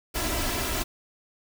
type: noise with comb filter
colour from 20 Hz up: pink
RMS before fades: -28 dBFS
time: 0.14-0.84 s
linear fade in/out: 20 ms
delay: 3 ms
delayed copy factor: +0.6
effects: none